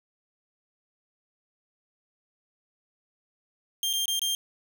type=tone with dropouts; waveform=sawtooth; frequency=3191 Hz; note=G7; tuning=30 cents sharp; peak=-22 dBFS; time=3.83-4.35 s; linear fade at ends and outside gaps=1 ms; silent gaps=3.93-3.935 / 4.057-4.08 / 4.194-4.217 s; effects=none